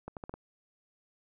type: accelerating click train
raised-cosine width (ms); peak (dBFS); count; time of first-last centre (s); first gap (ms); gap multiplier
1; -26; 5; 0.08-0.34; 88; 0.8
effects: none